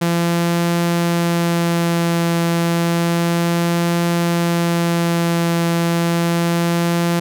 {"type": "tone with vibrato", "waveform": "sawtooth", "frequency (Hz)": 170.1, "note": "F3", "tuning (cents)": -45, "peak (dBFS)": -11, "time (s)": [0.01, 7.2], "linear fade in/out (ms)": 10, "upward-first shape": "triangle", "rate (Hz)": 0.31, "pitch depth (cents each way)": 12, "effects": []}